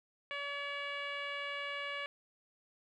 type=tone with low-pass filter; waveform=10% pulse; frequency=569 Hz; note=C#5; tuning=45 cents sharp; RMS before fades=-40 dBFS; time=0.31-2.06 s; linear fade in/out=0 ms; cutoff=2600 Hz; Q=1.8; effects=none